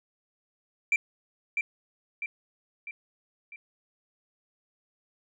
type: tone with echo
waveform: sine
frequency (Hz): 2349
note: D7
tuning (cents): 0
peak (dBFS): -18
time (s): 0.92-0.96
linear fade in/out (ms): 2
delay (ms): 650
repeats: 4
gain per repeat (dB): -6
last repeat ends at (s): 3.56
effects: tanh soft clip ceiling -19 dBFS